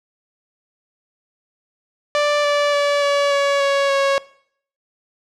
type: tone with pitch steps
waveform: sawtooth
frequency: 587.3 / 581.2 / 575.2 / 569.3 / 563.4 / 557.5 / 551.8 Hz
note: D5 / D5 / D5 / C#5 / C#5 / C#5 / C#5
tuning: 0 / -18 / -36 / +46 / +28 / +10 / -8 cents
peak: -11 dBFS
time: 2.15-4.18 s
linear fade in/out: 0 ms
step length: 290 ms
effects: noise-tail reverb RT60 0.6 s tail -20 dB re dry + low-pass 5000 Hz 12 dB/octave